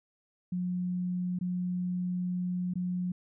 sine tone with dropouts, 179.9 Hz, F#3, 48 cents flat, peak -29 dBFS, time 0.52-3.12 s, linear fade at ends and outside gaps 5 ms, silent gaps 1.389-1.41 / 2.738-2.755 s, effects none

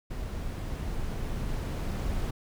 brown noise with level ramp, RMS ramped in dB -35 to -30 dBFS, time 0.1-2.31 s, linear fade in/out 10 ms, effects none

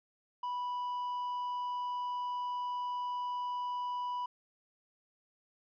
triangle tone, 985 Hz, B5, 5 cents flat, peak -32 dBFS, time 0.43-4.26 s, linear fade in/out 5 ms, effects resampled to 11025 Hz

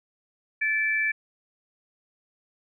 sine tone pair together, 1743 / 2327 Hz, A6 / D7, -17 / -17 cents, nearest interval perfect fourth, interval 500 cents, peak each -25 dBFS, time 0.61-1.12 s, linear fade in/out 10 ms, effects none

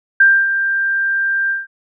sine tone with ADSR envelope, 1585 Hz, G6, 19 cents sharp, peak -5 dBFS, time 0.2-1.67 s, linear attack 6 ms, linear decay 260 ms, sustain -9 dB, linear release 170 ms, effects none

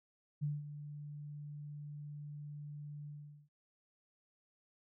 sine tone with ADSR envelope, 147.1 Hz, D3, 3 cents sharp, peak -32 dBFS, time 0.41-3.49 s, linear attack 25 ms, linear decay 190 ms, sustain -12 dB, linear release 420 ms, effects none

